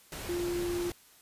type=tone in noise; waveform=sine; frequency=349.2 Hz; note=F4; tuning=in tune; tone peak=-30 dBFS; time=0.29-0.9 s; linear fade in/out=2 ms; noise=pink; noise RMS=-40 dBFS; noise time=0.12-0.92 s; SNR=+7 dB; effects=white hiss -59 dBFS RMS until 1.21 s + resampled to 32000 Hz